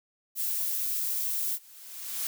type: noise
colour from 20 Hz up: violet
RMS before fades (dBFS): -30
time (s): 0.35-1.59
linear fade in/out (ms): 50
type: noise with exponential growth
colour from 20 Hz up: blue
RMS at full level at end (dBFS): -30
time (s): 1.21-2.27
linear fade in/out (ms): 1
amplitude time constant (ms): 230
effects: none